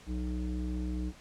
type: tone with low-pass filter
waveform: square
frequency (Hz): 61.74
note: B1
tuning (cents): 0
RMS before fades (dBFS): -34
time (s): 0.06-1.13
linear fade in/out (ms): 50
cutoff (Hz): 290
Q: 3.1
effects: pink hiss -55 dBFS RMS until 1.2 s + low-pass 8000 Hz 12 dB/octave